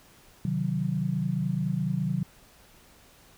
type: chord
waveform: sine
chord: C diminished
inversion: none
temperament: equal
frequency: 130.81 / 155.56 / 185 Hz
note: C3 / Eb3 / Gb3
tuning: 0 / 0 / 0 cents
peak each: -31 / -29 / -29 dBFS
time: 0.45-2.23 s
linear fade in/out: 2 ms
effects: pink hiss -56 dBFS RMS until 3.37 s